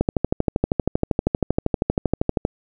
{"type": "click train", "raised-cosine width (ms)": 2, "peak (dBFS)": -4, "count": 32, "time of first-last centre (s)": [0.01, 2.451], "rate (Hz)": 12.7, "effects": []}